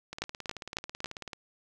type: two click trains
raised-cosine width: 0.2 ms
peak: -13 / -22 dBFS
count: 4 / 23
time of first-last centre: 0.22-1.044 / 0.13-1.332 s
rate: 3.64 / 18.3 Hz
effects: none